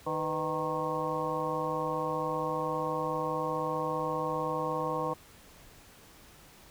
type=harmonic tone with a mistuned harmonic; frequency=155 Hz; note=D#3; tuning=6 cents flat; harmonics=1 / 2 / 3 / 4 / 5 / 6 / 7; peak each=-40 / -39 / -34 / -39 / -40 / -37 / -35 dBFS; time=0.06-5.14 s; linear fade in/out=10 ms; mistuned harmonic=3; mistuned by=+110 cents; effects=pink hiss -55 dBFS RMS until 6.7 s